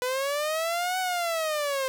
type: linear two-way sweep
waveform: sawtooth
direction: up then down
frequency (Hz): 493.9 to 750 to 520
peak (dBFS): -22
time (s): 0.02-1.88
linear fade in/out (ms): 0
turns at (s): 0.99
effects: none